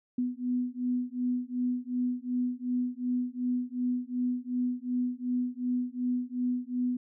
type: beating tone pair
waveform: sine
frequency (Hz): 246.9 / 249.6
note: B3 / B3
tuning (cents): 0 / +19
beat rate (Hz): 2.7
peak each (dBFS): -31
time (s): 0.18-6.97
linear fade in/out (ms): 5
effects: none